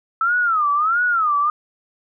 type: tone with vibrato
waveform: sine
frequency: 1300 Hz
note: E6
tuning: 24 cents flat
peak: -15 dBFS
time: 0.21-1.5 s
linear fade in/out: 2 ms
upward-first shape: sine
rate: 1.5 Hz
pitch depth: 210 cents each way
effects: none